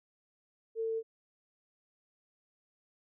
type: tone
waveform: sine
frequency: 449.2 Hz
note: A4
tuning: 36 cents sharp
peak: -31 dBFS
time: 0.75-1.03 s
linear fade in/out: 50 ms
effects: none